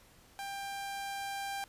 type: tone with level ramp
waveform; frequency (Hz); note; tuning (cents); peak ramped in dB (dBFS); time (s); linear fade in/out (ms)
sawtooth; 793; G5; +20; -35 to -32; 0.39-1.64; 0
effects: pink hiss -61 dBFS RMS until 1.68 s + resampled to 32000 Hz